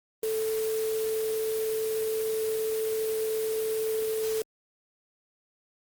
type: tone in noise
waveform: sine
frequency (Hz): 440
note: A4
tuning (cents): 0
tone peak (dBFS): -26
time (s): 0.23-4.42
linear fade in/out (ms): 2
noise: white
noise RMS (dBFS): -38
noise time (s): 0.23-4.42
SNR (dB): +9
effects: Opus 24 kbps